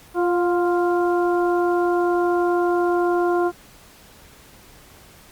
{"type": "harmonic tone with a mistuned harmonic", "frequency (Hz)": 349.2, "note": "F4", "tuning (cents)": 0, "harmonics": [1, 2, 3, 4], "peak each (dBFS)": [-18, -24, -28, -30], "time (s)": [0.14, 3.52], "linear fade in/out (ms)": 50, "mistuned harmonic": 2, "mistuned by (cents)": 27, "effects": ["pink hiss -48 dBFS RMS until 5.31 s", "Opus 48 kbps"]}